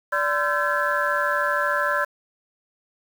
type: tone cluster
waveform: sine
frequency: 583 / 1025 / 1349 / 1554 / 1707 Hz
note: D5 / C6 / E6 / G6 / G#6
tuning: -13 / -36 / +40 / -16 / +47 cents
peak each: -26 dBFS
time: 0.12-2.05 s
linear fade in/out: 10 ms
effects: tanh soft clip ceiling -9 dBFS + 7-bit